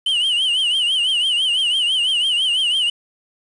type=tone with vibrato; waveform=triangle; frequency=2996 Hz; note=F#7; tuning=21 cents sharp; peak=-14 dBFS; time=0.06-2.9 s; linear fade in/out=5 ms; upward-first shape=triangle; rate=6 Hz; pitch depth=140 cents each way; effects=resampled to 24000 Hz + 7-bit